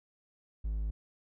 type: tone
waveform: triangle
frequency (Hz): 52.9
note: G#1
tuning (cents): +33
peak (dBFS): -29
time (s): 0.64-0.91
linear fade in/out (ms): 10
effects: none